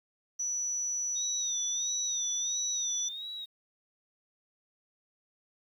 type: tone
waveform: sine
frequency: 5920 Hz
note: F#8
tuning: in tune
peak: -30 dBFS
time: 0.39-3.09 s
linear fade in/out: 10 ms
type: tone with vibrato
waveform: sine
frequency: 3683 Hz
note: A#7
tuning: 22 cents flat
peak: -37 dBFS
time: 1.15-3.46 s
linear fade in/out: 20 ms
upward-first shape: sine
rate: 1.5 Hz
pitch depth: 100 cents each way
effects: 10-bit